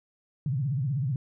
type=tone with vibrato; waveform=sine; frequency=135.2 Hz; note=C#3; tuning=43 cents flat; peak=-25 dBFS; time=0.46-1.16 s; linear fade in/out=2 ms; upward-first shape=triangle; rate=16 Hz; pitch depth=270 cents each way; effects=none